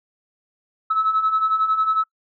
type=beating tone pair; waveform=sine; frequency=1290 / 1301 Hz; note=E6 / E6; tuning=-38 / -23 cents; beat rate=11 Hz; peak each=-23 / -17 dBFS; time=0.9-2.04 s; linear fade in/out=10 ms; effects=noise-tail reverb RT60 0.1 s tail -23 dB re dry + tanh soft clip ceiling -11 dBFS